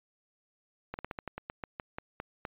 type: slowing click train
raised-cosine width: 0.5 ms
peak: -22 dBFS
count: 13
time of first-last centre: 0.94-2.452 s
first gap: 49 ms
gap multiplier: 1.16
effects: resampled to 8000 Hz